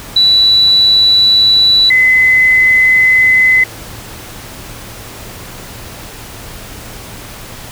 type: tone pair in turn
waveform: sine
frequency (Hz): 3951 / 2031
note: B7 / B6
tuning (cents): 0 / +48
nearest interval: octave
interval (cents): 1152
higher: first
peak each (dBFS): -5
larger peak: neither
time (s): 0.16-1.9 / 1.9-3.64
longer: neither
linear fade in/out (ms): 5
effects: added 112 Hz sine -38 dBFS peak until 7.71 s + pink hiss -30 dBFS RMS until 7.71 s